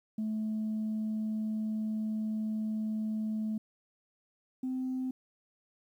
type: tone pair in turn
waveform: sine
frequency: 216.9 / 257.9 Hz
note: A3 / C4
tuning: -25 / -25 cents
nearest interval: minor third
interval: 300 cents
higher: second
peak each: -29 / -30 dBFS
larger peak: first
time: 0.18-3.58 / 4.63-5.11 s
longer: first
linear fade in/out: 5 ms
effects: tanh soft clip ceiling -28 dBFS + 11-bit